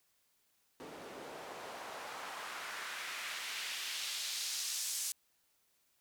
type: noise with band-pass filter sweep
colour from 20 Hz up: white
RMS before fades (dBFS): -42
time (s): 0.8-5.12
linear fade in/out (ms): 0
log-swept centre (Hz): 350 to 7400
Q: 1.2
effects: white hiss -75 dBFS RMS until 6 s